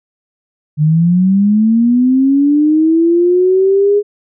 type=linear sweep; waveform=sine; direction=up; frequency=147.6 to 415.3 Hz; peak=-7 dBFS; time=0.77-4.03 s; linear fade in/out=50 ms; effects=none